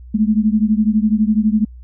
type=beating tone pair; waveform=sine; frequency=210.4 / 222.4 Hz; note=G#3 / A3; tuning=+23 / +19 cents; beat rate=12 Hz; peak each=-14 / -16 dBFS; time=0.14-1.65 s; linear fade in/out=10 ms; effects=added 61 Hz sine -34 dBFS peak until 1.83 s